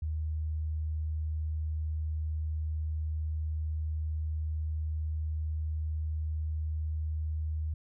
sine tone, 77.78 Hz, D#2, in tune, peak -30 dBFS, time 0.02-7.74 s, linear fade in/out 5 ms, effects none

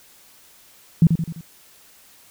sine tone with echo, 164.81 Hz, E3, in tune, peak -8 dBFS, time 1.02-1.07 s, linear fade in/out 2 ms, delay 85 ms, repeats 4, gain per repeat -6 dB, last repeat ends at 1.41 s, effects white hiss -51 dBFS RMS until 2.3 s

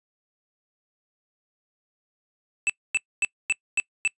square tone bursts, 2637 Hz, E7, in tune, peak -20 dBFS, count 6, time 2.67-4.076 s, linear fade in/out 0 ms, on 26 ms, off 250 ms, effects noise-tail reverb RT60 0.1 s tail -24 dB re dry + resampled to 22050 Hz

